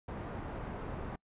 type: low-pass noise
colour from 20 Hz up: pink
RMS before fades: -41 dBFS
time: 0.08-1.16 s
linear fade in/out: 5 ms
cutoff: 1200 Hz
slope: 12 dB/octave
effects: noise-tail reverb RT60 0.1 s tail -26 dB re dry + resampled to 8000 Hz